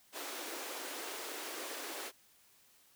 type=high-pass noise; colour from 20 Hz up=pink; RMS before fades=-43 dBFS; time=0.12-2.12 s; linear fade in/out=50 ms; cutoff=290 Hz; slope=48 dB/octave; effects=white hiss -66 dBFS RMS until 2.95 s